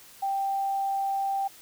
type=tone; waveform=sine; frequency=785 Hz; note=G5; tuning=2 cents sharp; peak=-25 dBFS; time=0.22-1.48 s; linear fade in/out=10 ms; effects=white hiss -51 dBFS RMS until 1.61 s